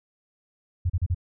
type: tone bursts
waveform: sine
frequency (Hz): 88.3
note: F2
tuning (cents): +20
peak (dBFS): -20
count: 4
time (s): 0.85-1.147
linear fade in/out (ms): 10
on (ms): 48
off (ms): 35
effects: none